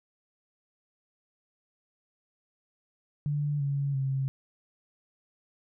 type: tone with pitch steps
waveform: sine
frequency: 146.4 / 140.44 / 134.72 Hz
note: D3 / C#3 / C#3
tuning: -5 / +23 / -49 cents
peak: -26 dBFS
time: 3.26-4.28 s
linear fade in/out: 0 ms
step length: 340 ms
effects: none